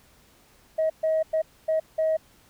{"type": "tone bursts at uneven times", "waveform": "sine", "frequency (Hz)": 635, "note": "D#5", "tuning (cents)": 35, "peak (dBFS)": -19, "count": 5, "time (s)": [[0.78, 0.9], [1.03, 1.23], [1.33, 1.42], [1.68, 1.8], [1.98, 2.17]], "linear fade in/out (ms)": 10, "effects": ["tanh soft clip ceiling -17 dBFS", "pink hiss -58 dBFS RMS until 2.49 s"]}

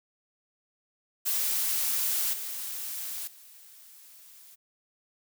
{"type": "noise with level steps", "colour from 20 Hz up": "blue", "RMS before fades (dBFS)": [-28, -36, -52], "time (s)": [1.25, 4.56], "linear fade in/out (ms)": 20, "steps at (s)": [2.33, 3.27], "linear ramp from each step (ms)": 5, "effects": []}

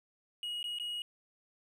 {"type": "tone with dropouts", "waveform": "triangle", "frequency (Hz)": 2894, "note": "F#7", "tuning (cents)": -39, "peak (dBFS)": -34, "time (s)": [0.43, 1.02], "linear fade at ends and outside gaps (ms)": 1, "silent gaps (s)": [[0.629, 0.641], [0.786, 0.798]], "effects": []}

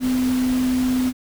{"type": "tone in noise", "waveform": "sine", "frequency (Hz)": 254.5, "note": "C4", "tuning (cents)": -48, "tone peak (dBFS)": -17, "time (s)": [0, 1.13], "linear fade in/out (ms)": 50, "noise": "pink", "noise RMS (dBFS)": -32, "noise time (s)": [0, 1.13], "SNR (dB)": 12, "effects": []}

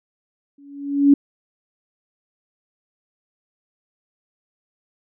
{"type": "tone with exponential growth", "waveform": "sine", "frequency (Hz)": 282.5, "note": "C#4", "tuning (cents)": 33, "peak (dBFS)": -6, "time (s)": [0.58, 1.14], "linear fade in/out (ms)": 5, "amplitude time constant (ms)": 120, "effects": []}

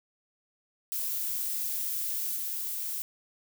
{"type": "noise with level steps", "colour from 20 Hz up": "violet", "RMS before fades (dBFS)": [-32, -34], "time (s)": [0.92, 3.02], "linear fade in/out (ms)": 0, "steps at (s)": 2.36, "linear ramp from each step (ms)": 10, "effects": []}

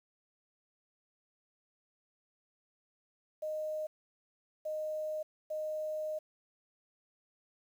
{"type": "tone bursts at uneven times", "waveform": "sine", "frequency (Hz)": 618, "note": "D#5", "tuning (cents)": -12, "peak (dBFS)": -34, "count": 3, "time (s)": [[3.42, 3.87], [4.65, 5.23], [5.5, 6.19]], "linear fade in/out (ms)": 10, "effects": ["10-bit"]}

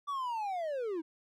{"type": "linear sweep", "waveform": "triangle", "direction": "down", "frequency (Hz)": [1167, 304.7], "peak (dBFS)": -31, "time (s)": [0.07, 1.02], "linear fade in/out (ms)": 20, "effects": []}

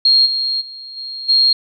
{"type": "tone with level steps", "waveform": "sine", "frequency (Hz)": 4245, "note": "C8", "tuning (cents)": 24, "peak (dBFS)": [-8, -16, -30, -25, -9], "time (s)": [0.05, 1.53], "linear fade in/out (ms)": 5, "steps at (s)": [0.25, 0.6, 0.96, 1.28], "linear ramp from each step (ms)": 20, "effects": []}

